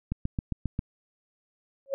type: click train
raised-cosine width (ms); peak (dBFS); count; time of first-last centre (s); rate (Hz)
5; -16; 6; 0.12-0.791; 7.45
type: tone with exponential growth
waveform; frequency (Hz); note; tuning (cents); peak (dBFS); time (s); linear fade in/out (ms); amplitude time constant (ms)
sine; 547; C#5; -23; -21; 1.86-1.94; 0; 16
effects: none